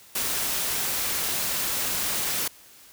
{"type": "noise", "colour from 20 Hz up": "white", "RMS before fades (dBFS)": -27, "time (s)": [0.15, 2.48], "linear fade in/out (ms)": 5, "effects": ["white hiss -51 dBFS RMS until 2.92 s"]}